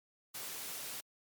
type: noise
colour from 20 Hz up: white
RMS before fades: -43 dBFS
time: 0.34-1.01 s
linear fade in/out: 10 ms
effects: high-pass 100 Hz 12 dB/octave + MP3 96 kbps